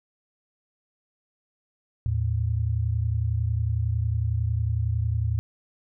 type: tone pair together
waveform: sine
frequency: 80.1 / 111.08 Hz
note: E2 / A2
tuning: -49 / +17 cents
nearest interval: tritone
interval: 566 cents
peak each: -26 / -24 dBFS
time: 2.06-5.39 s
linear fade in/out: 0 ms
effects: none